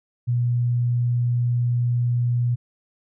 sine tone, 121.1 Hz, B2, 34 cents flat, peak -18 dBFS, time 0.27-2.56 s, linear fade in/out 20 ms, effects none

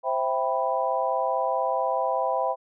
sine chord, C major seventh, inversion none, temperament equal, 523.3 / 659.3 / 784 / 987.8 Hz, C5 / E5 / G5 / B5, 0 / 0 / 0 / 0 cents, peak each -28 dBFS, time 0.03-2.56 s, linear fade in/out 50 ms, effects none

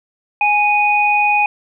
sine tone pair together, 830.6 / 2482 Hz, G#5 / D#7, 0 / -5 cents, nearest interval octave + perfect fifth, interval 1895 cents, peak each -14 dBFS, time 0.41-1.46 s, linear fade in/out 2 ms, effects none

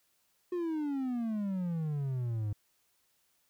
triangle exponential sweep, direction down, 362.1 to 101.4 Hz, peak -29 dBFS, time 0.52-2.53 s, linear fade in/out 5 ms, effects white hiss -73 dBFS RMS until 3.49 s

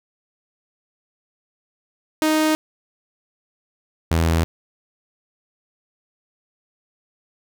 sawtooth tone pair in turn, 311.1 / 82.23 Hz, D#4 / E2, 0 / -4 cents, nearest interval octave + major seventh, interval 2304 cents, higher first, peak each -12 dBFS, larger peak neither, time 2.22-2.55 / 4.11-4.44 s, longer neither, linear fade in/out 0 ms, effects none

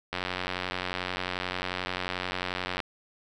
click train, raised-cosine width 0.3 ms, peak -14 dBFS, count 245, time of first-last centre 0.13-2.803 s, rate 91.3 Hz, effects none

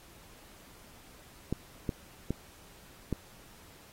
clicks, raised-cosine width 3 ms, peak -17 dBFS, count 4, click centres 1.526 / 1.892 / 2.306 / 3.127 s, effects pink hiss -56 dBFS RMS until 3.92 s + AAC 48 kbps

